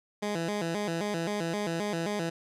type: tone with vibrato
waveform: 15% pulse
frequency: 185.8 Hz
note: F#3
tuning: 7 cents sharp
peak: -23 dBFS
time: 0.22-2.3 s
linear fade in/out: 10 ms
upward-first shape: square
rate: 3.8 Hz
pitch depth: 190 cents each way
effects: low-pass 9000 Hz 12 dB/octave